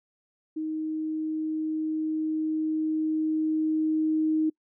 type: tone with level ramp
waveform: sine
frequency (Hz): 313.1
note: D#4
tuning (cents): +11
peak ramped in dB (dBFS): -28 to -21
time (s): 0.56-4.5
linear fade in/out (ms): 10
effects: noise-tail reverb RT60 0.1 s tail -26 dB re dry